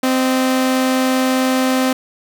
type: tone pair together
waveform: sawtooth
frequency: 259.4 / 617 Hz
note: C4 / D#5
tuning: -15 / -15 cents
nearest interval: octave + minor third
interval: 1500 cents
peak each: -10 / -22 dBFS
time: 0.03-1.93 s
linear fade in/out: 5 ms
effects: none